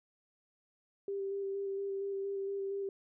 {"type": "tone with vibrato", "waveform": "sine", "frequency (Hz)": 394.1, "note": "G4", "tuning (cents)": 9, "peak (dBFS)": -34, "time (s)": [1.08, 2.89], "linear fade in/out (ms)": 2, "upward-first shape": "square", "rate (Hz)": 4.3, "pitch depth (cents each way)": 13, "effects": []}